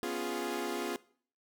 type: chord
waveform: sawtooth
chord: C# dominant seventh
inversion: third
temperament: equal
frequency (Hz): 246.9 / 277.2 / 349.2 / 415.3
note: B3 / C#4 / E#4 / G#4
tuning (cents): 0 / 0 / 0 / 0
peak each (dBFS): -37 / -38 / -33 / -35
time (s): 0.03-0.96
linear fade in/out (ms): 0
effects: noise-tail reverb RT60 0.5 s tail -20 dB re dry